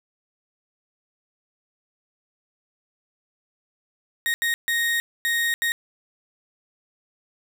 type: tone bursts at uneven times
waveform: 35% pulse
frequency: 1864.7 Hz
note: A#6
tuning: in tune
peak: -19 dBFS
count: 5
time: 4.26-4.34 / 4.42-4.54 / 4.68-5 / 5.25-5.54 / 5.62-5.72 s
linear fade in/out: 0 ms
effects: none